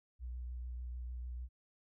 sine tone with vibrato, 61.2 Hz, B1, 15 cents flat, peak -40 dBFS, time 0.19-1.49 s, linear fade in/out 50 ms, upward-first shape sine, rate 6.7 Hz, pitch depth 21 cents each way, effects none

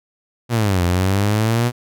sawtooth exponential two-way sweep, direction down then up, 123.47 to 86.4 to 123.47 Hz, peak -11 dBFS, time 0.49-1.72 s, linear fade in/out 50 ms, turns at 0.83 s, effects none

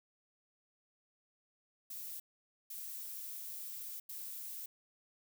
violet noise bursts at uneven times, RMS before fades -45 dBFS, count 3, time 1.9-2.2 / 2.7-4 / 4.09-4.66 s, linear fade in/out 5 ms, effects none

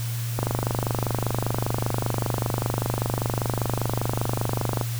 click train, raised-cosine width 1 ms, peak -10 dBFS, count 112, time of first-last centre 0.39-4.812 s, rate 25.1 Hz, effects added 117 Hz sine -26 dBFS peak until 4.99 s + white hiss -37 dBFS RMS until 4.99 s

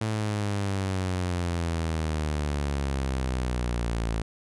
sawtooth exponential sweep, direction down, 110.4 to 55 Hz, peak -22 dBFS, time 0.01-4.22 s, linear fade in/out 5 ms, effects resampled to 24000 Hz

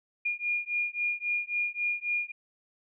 sine beating tone pair, 2423 / 2426.7 Hz, D#7 / D#7, -47 / -44 cents, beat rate 3.7 Hz, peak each -31 dBFS, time 0.25-2.32 s, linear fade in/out 10 ms, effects none

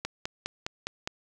click train, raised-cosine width 0.2 ms, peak -14 dBFS, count 6, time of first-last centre 0.05-1.075 s, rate 4.88 Hz, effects none

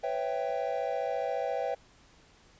triangle chord, C# half-diminished seventh, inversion third, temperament equal with one note detuned, 499.9 / 554.4 / 659.3 / 784 Hz, B4 / C#5 / E5 / G5, +21 / 0 / 0 / 0 cents, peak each -33 dBFS, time 0.03-1.75 s, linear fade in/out 10 ms, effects pink hiss -60 dBFS RMS until 2.59 s + resampled to 16000 Hz

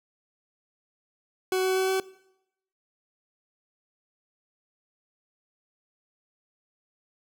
40% pulse tone with pitch steps, 373.7 / 375.9 / 378 / 380.2 Hz, F#4 / F#4 / F#4 / F#4, +17 / +27 / +37 / +47 cents, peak -22 dBFS, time 1.52-2 s, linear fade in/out 2 ms, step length 120 ms, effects noise-tail reverb RT60 0.8 s tail -20 dB re dry

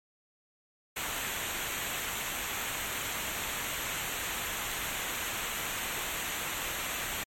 pink noise with comb filter, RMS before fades -35 dBFS, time 0.96-7.24 s, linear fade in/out 10 ms, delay 0.2 ms, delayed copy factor -0.7, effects MP3 64 kbps

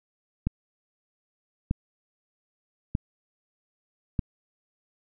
click train, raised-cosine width 5 ms, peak -12 dBFS, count 4, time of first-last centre 0.47-4.192 s, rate 0.806 Hz, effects none

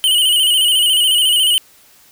square tone with vibrato, 2990 Hz, F#7, 17 cents sharp, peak -11 dBFS, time 0.04-1.58 s, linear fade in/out 0 ms, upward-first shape square, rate 14 Hz, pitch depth 51 cents each way, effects white hiss -48 dBFS RMS until 2.11 s

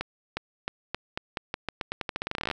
accelerating click train, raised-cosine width 0.3 ms, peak -13 dBFS, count 25, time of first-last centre 0.01-2.513 s, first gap 360 ms, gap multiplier 0.86, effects none

